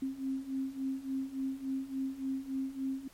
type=beating tone pair; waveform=sine; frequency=264.9 / 268.4 Hz; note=C4 / C4; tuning=+22 / +44 cents; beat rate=3.5 Hz; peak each=-38 / -35 dBFS; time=0.02-3.08 s; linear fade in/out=5 ms; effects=pink hiss -60 dBFS RMS until 3.13 s + MP3 64 kbps